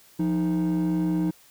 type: tone pair together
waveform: triangle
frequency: 174.83 / 311.8 Hz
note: F3 / D#4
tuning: +2 / +4 cents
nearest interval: minor seventh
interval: 1002 cents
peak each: -21 dBFS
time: 0.19-1.31 s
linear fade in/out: 10 ms
effects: tanh soft clip ceiling -17 dBFS + white hiss -55 dBFS RMS until 1.5 s